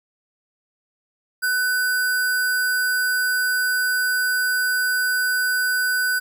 sine tone with sample-and-hold, 1500 Hz, F#6, 23 cents sharp, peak -18 dBFS, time 1.42-6.2 s, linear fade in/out 20 ms, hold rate 6300 Hz, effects none

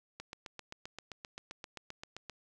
click train, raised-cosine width 0.2 ms, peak -26 dBFS, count 17, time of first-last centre 0.2-2.297 s, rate 7.63 Hz, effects none

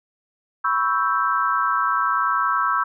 sine chord, C# half-diminished seventh, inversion third, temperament equal, 987.8 / 1108.7 / 1318.5 / 1568 Hz, B5 / C#6 / E6 / G6, 0 / 0 / 0 / 0 cents, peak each -26 / -23 / -21 / -26 dBFS, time 0.64-2.84 s, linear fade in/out 10 ms, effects none

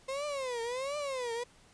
35% pulse tone with vibrato, 522 Hz, C5, 4 cents flat, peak -32 dBFS, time 0.08-1.44 s, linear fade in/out 10 ms, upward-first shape triangle, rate 1.4 Hz, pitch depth 240 cents each way, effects pink hiss -61 dBFS RMS until 1.73 s + resampled to 22050 Hz

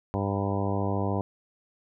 harmonic tone with a mistuned harmonic, 99.3 Hz, G2, 23 cents sharp, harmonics 1 / 2 / 3 / 4 / 5 / 6 / 7 / 8 / 9 / 10, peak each -29 / -32 / -34 / -35 / -36 / -37 / -37 / -38 / -39 / -39 dBFS, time 0.14-1.21 s, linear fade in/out 0 ms, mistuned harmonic 9, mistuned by +49 cents, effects none

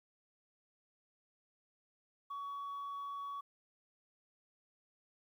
sine tone, 1126 Hz, C#6, 27 cents sharp, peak -38 dBFS, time 2.3-3.41 s, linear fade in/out 10 ms, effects tanh soft clip ceiling -39 dBFS + 12-bit

